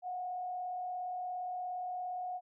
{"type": "tone with frequency modulation", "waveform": "sine", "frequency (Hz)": 727, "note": "F#5", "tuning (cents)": -31, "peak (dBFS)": -36, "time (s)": [0.02, 2.41], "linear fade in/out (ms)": 50, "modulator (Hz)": 37.2, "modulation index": 0.36, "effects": []}